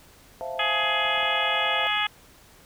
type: chord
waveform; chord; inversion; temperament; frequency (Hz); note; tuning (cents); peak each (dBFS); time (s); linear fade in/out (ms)
sine; F major seventh; second; equal; 523.3 / 659.3 / 698.5 / 880; C5 / E5 / F5 / A5; 0 / 0 / 0 / 0; -35 / -34 / -36 / -38; 0.41-1.87; 0
type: harmonic tone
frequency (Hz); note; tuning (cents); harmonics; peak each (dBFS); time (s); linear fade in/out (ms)
419.3; G#4; +17; 2 / 3 / 4 / 5 / 6 / 7 / 8; -30 / -30 / -30 / -30 / -30 / -30 / -30; 0.59-2.07; 5
type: clicks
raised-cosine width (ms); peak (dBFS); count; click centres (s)
2; -37; 5; 0.835 / 1.054 / 1.177 / 1.23 / 1.972
effects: pink hiss -53 dBFS RMS until 2.65 s